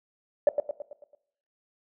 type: tone with echo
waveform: sine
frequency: 582 Hz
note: D5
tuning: 16 cents flat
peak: -14 dBFS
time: 0.47-0.49 s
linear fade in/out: 2 ms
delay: 110 ms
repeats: 6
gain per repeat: -6 dB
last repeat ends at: 1.15 s
effects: noise-tail reverb RT60 0.7 s tail -18 dB re dry + tanh soft clip ceiling -10 dBFS